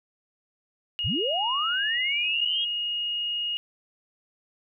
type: tone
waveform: sine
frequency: 2867 Hz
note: F7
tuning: 45 cents sharp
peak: -26 dBFS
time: 0.99-3.57 s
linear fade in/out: 0 ms
type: linear sweep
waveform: sine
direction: up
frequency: 58.2 to 3309 Hz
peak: -26 dBFS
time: 1.04-2.65 s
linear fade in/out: 10 ms
effects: none